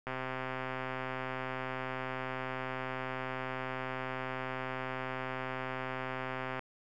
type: click train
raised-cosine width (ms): 0.5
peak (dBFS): -22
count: 849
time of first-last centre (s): 0.07-6.593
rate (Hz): 130
effects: none